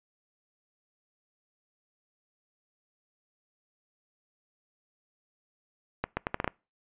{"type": "accelerating click train", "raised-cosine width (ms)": 0.5, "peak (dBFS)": -13, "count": 7, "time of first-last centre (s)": [6.04, 6.477], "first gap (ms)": 130, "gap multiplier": 0.76, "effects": ["noise-tail reverb RT60 0.3 s tail -25 dB re dry", "resampled to 8000 Hz"]}